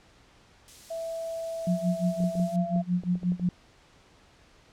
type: noise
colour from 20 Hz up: violet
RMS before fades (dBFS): -39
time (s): 0.68-2.56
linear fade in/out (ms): 0
type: tone with pitch glide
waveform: sine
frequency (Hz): 659.3 to 679.4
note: E5 to F5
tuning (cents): 0 to -48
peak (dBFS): -31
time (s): 0.9-2.82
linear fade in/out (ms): 10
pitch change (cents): +52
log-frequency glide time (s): 2.31-2.57
type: tone with tremolo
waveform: sine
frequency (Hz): 178.4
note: F3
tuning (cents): +37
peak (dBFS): -21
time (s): 1.67-3.49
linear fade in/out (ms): 2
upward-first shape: sine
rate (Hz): 5.7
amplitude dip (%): 95
type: clicks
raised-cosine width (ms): 2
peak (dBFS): -29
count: 10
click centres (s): 2.204 / 2.24 / 2.354 / 2.398 / 2.761 / 3.036 / 3.155 / 3.232 / 3.32 / 3.397
effects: pink hiss -58 dBFS RMS until 4.72 s + low-pass 6000 Hz 12 dB/octave